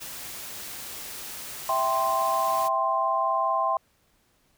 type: noise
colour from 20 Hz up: white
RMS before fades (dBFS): -38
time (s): 0-2.69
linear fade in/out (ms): 20
type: chord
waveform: sine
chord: C major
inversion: first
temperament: equal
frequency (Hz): 659.3 / 784 / 1046.5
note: E5 / G5 / C6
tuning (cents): 0 / 0 / 0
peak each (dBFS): -28 / -28 / -24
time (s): 1.69-3.77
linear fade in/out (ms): 2
effects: pink hiss -66 dBFS RMS until 4.57 s